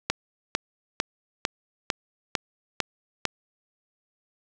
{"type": "click train", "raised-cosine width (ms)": 0.2, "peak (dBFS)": -5, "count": 8, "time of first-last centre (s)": [0.1, 3.253], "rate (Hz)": 2.22, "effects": []}